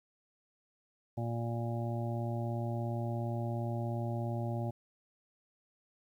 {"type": "harmonic tone", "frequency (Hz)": 117.1, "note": "A#2", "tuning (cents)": 8, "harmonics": [1, 2, 3, 5, 6, 7], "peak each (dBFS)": [-34, -41, -43, -43, -46, -46], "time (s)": [1.17, 4.71], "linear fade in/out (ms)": 10, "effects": ["11-bit"]}